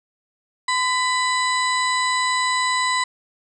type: harmonic tone with a mistuned harmonic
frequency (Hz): 994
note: B5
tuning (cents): +11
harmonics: 1 / 2 / 3 / 4 / 5 / 7 / 8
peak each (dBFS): -21 / -23 / -37 / -26 / -36 / -39 / -31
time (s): 0.68-3.04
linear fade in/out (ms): 5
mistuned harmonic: 1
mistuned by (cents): +41
effects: none